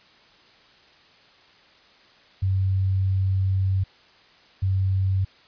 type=tone bursts at uneven times; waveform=sine; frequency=95.5 Hz; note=G2; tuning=45 cents flat; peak=-19 dBFS; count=2; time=2.42-3.84 / 4.62-5.25 s; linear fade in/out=10 ms; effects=white hiss -54 dBFS RMS until 5.47 s + resampled to 11025 Hz